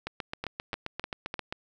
two click trains, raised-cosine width 0.3 ms, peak -17 / -17 dBFS, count 4 / 12, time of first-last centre 0.44-1.341 / 0.07-1.525 s, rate 3.33 / 7.56 Hz, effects none

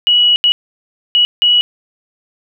sine tone bursts at uneven times, 2926 Hz, F#7, 20 cents flat, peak -7 dBFS, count 4, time 0.07-0.36 / 0.44-0.52 / 1.15-1.25 / 1.42-1.61 s, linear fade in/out 0 ms, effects none

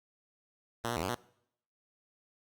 5% pulse tone with pitch steps, 116.6 / 119.6 / 80.9 / 93.6 / 120.9 Hz, A#2 / A#2 / E2 / F#2 / B2, +1 / +45 / -32 / +20 / -36 cents, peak -21 dBFS, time 0.84-1.15 s, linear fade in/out 5 ms, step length 62 ms, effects noise-tail reverb RT60 0.7 s tail -22 dB re dry + Opus 48 kbps

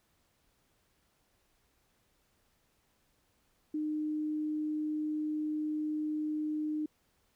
sine tone, 305.3 Hz, D#4, 33 cents flat, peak -31 dBFS, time 3.74-6.86 s, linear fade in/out 5 ms, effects pink hiss -73 dBFS RMS until 7.35 s

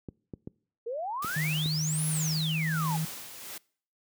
clicks, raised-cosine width 3 ms, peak -24 dBFS, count 5, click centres 0.087 / 0.337 / 0.474 / 1.246 / 1.659 s
sine exponential two-way sweep, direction up then down, 443.4 to 11070 to 794 Hz, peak -31 dBFS, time 0.86-2.97 s, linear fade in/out 10 ms, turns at 2.06 s
white noise with tremolo, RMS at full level -38 dBFS, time 1.22-3.58 s, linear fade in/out 5 ms, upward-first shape sine, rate 1.3 Hz, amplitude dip 55%
sine tone with pitch glide, 154.9 to 158.89 Hz, D#3 to D#3, -7 to +37 cents, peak -27 dBFS, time 1.36-3.05 s, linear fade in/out 5 ms, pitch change +44 cents, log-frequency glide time 1.91-2.62 s
effects noise-tail reverb RT60 0.5 s tail -24 dB re dry + high-pass 100 Hz 12 dB/octave

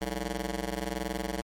10% pulse ring-modulated tone, 127.3 Hz, C3, 47 cents flat, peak -20 dBFS, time 0.01-1.42 s, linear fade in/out 5 ms, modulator 74.3 Hz, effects MP3 64 kbps

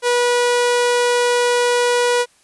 sawtooth tone, 486.1 Hz, B4, 28 cents flat, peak -10 dBFS, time 0.02-2.26 s, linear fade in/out 50 ms, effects white hiss -55 dBFS RMS until 2.43 s + resampled to 24000 Hz

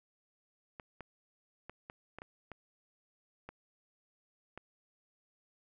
clicks, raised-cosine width 0.5 ms, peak -30 dBFS, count 9, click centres 0.798 / 1.007 / 1.696 / 1.899 / 2.186 / 2.219 / 2.517 / 3.49 / 4.576 s, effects none

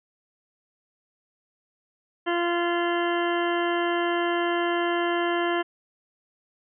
harmonic tone, 345.4 Hz, F4, 19 cents flat, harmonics 1 / 2 / 3 / 4 / 5 / 6 / 8 / 9, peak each -25 / -29 / -31 / -34 / -32 / -37 / -39 / -37 dBFS, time 2.26-5.63 s, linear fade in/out 20 ms, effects none

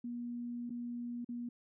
sine tone with dropouts, 239.9 Hz, A#3, 50 cents sharp, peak -38 dBFS, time 0.04-1.49 s, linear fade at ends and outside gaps 5 ms, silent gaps 0.696-0.703 / 1.247-1.289 s, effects none

